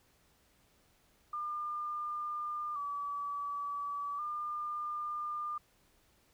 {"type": "tone with vibrato", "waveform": "sine", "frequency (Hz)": 1174.7, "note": "D6", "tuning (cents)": 0, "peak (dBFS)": -35, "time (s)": [1.33, 5.58], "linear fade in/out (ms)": 5, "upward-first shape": "square", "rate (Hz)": 0.35, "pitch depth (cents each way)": 41, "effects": ["pink hiss -69 dBFS RMS until 6.33 s"]}